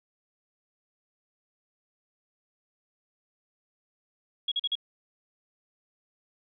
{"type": "tone bursts", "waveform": "sine", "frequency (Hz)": 3322, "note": "G#7", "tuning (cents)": 0, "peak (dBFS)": -25, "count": 4, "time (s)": [4.48, 4.754], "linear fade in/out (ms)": 5, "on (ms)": 37, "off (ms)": 42, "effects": []}